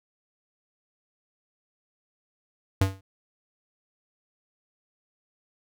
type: tone with exponential decay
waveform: square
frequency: 96.2 Hz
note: G2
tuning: 32 cents flat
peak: -16 dBFS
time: 2.81-3.01 s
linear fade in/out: 5 ms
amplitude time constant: 42 ms
effects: none